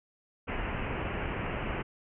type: low-pass noise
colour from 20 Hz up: pink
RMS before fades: -34 dBFS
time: 0.47-1.83 s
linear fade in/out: 20 ms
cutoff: 2900 Hz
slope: 96 dB/octave
effects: none